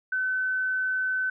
sine tone, 1518 Hz, F#6, 44 cents sharp, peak -24 dBFS, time 0.12-1.3 s, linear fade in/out 5 ms, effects none

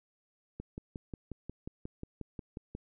click train, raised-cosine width 3 ms, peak -27 dBFS, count 13, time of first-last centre 0.6-2.751 s, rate 5.58 Hz, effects none

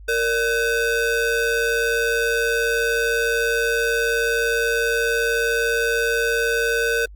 square ring-modulated tone, 523.3 Hz, C5, in tune, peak -16 dBFS, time 0.08-7.06 s, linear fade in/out 10 ms, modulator 987 Hz, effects added 50 Hz sine -38 dBFS peak until 7.15 s + Opus 48 kbps

